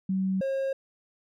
sine / triangle tone pair in turn, 190 / 539.1 Hz, F#3 / C#5, +46 / -48 cents, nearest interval octave + tritone, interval 1806 cents, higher second, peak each -24 dBFS, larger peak neither, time 0.09-0.41 / 0.41-0.73 s, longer neither, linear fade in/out 5 ms, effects none

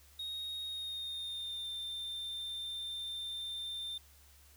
triangle tone with pitch glide, 3747 to 3588 Hz, A#7 to A7, +8 to +33 cents, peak -37 dBFS, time 0.19-3.98 s, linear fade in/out 5 ms, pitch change -75 cents, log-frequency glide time 0.65-1.69 s, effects added 71 Hz sine -61 dBFS peak until 4.56 s + white hiss -63 dBFS RMS until 4.56 s

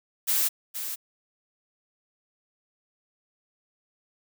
blue noise with echo, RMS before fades -24 dBFS, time 0.27-0.49 s, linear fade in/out 20 ms, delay 470 ms, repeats 1, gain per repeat -9 dB, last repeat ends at 0.96 s, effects none

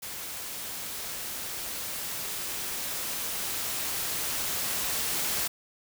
white noise with level ramp, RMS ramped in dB -38 to -29 dBFS, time 0.02-5.48 s, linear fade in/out 10 ms, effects none

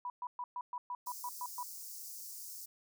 sine tone bursts, 982 Hz, B5, 10 cents flat, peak -37 dBFS, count 10, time 0.05-1.63 s, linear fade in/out 2 ms, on 50 ms, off 120 ms
white high-pass noise, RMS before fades -47 dBFS, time 1.06-2.66 s, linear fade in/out 10 ms, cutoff 4900 Hz, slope 48 dB/octave
effects none

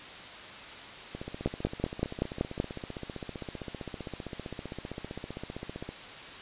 two click trains, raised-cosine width 2 ms, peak -13 / -24 dBFS, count 7 / 74, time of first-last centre 1.46-2.601 / 1.15-5.89 s, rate 5.26 / 15.4 Hz, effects white hiss -44 dBFS RMS until 6.41 s + resampled to 8000 Hz

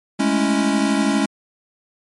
square chord, A major seventh, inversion third, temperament equal, 207.7 / 220 / 277.2 / 329.6 Hz, G#3 / A3 / C#4 / E4, 0 / 0 / 0 / 0 cents, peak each -21 / -26 / -20 / -25 dBFS, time 0.19-1.26 s, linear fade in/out 10 ms, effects MP3 48 kbps

